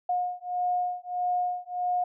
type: beating tone pair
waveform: sine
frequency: 718 / 719.6 Hz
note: F5 / F#5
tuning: +48 / -48 cents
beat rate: 1.6 Hz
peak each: -29 dBFS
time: 0.09-2.04 s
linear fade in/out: 5 ms
effects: none